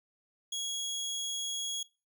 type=tone; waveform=25% pulse; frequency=3322 Hz; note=G#7; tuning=in tune; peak=-30 dBFS; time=0.52-1.83 s; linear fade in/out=5 ms; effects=noise-tail reverb RT60 0.3 s tail -20 dB re dry